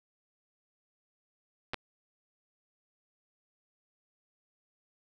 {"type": "clicks", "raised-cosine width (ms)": 0.3, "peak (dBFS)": -18, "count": 2, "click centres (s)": [1.735, 1.743], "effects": []}